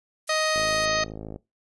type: noise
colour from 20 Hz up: violet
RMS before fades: -34 dBFS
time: 0.27-0.86 s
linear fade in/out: 10 ms
type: harmonic tone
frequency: 625 Hz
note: D#5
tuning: 8 cents sharp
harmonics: 1 / 2 / 3 / 4 / 5 / 6 / 7 / 8 / 10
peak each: -26 / -28 / -29 / -34 / -38 / -35 / -32 / -35 / -35 dBFS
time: 0.29-1.04 s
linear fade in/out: 5 ms
type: click train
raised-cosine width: 2 ms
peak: -23 dBFS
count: 44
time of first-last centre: 0.56-1.361 s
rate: 53.7 Hz
effects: noise-tail reverb RT60 0.2 s tail -21 dB re dry + resampled to 24000 Hz